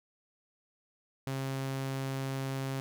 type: tone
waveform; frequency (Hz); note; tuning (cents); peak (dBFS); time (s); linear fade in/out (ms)
sawtooth; 134.5; C3; +48; -29; 1.27-2.8; 0
effects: none